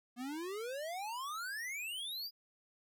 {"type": "exponential sweep", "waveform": "square", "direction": "up", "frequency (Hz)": [235.8, 4978], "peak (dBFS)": -40, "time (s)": [0.16, 2.31], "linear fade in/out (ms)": 50, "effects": []}